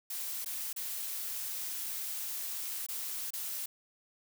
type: noise with dropouts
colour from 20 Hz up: blue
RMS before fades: -38 dBFS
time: 0.1-3.66 s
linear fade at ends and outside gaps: 5 ms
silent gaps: 0.447-0.459 / 0.73-0.762 / 2.865-2.886 / 3.306-3.334 s
effects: none